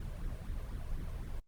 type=noise with flanger; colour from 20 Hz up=brown; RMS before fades=-39 dBFS; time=0-1.4 s; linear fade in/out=5 ms; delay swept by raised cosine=0.53 to 1.93 ms; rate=4 Hz; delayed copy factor=+0.7; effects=noise-tail reverb RT60 0.1 s tail -23 dB re dry + Opus 32 kbps